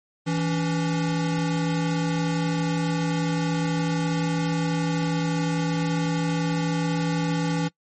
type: tone pair together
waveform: square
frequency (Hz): 164.81 / 285.3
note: E3 / C#4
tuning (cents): 0 / +50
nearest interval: minor seventh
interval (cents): 950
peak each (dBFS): -24 / -28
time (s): 0.26-7.69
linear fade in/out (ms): 20
effects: noise-tail reverb RT60 0.1 s tail -23 dB re dry + MP3 32 kbps